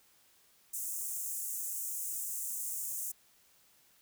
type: high-pass noise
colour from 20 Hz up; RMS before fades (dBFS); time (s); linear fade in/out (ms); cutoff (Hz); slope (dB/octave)
pink; -38; 0.73-3.12; 10; 6800; 48
effects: white hiss -66 dBFS RMS until 4.01 s